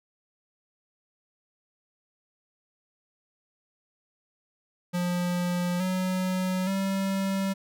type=tone with pitch steps; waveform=square; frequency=177 / 185.26 / 193.91 Hz; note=F3 / F#3 / G3; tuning=+23 / +2 / -19 cents; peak=-26 dBFS; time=4.93-7.54 s; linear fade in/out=20 ms; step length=870 ms; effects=none